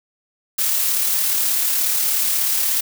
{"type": "noise with amplitude modulation", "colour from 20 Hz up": "blue", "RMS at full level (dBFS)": -18, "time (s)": [0.58, 2.81], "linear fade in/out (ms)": 10, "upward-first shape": "sine", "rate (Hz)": 36.6, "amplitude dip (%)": 25, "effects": []}